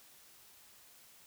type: silence
effects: white hiss -60 dBFS RMS until 1.26 s